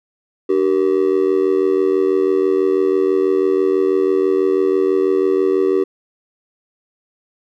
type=tone with amplitude modulation; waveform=triangle; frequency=382.8 Hz; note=G4; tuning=41 cents flat; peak=-6 dBFS; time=0.49-5.84 s; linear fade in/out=10 ms; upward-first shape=sine; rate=86.1 Hz; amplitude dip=95%; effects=tanh soft clip ceiling -3 dBFS